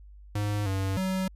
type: tone with pitch steps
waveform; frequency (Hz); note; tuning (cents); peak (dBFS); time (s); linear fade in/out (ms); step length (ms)
square; 103.7 / 96.3 / 188.3; G#2 / G2 / F#3; -2 / -30 / +31; -27; 0.35-1.28; 5; 310
effects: added 50 Hz sine -46 dBFS peak until 1.35 s + resampled to 32000 Hz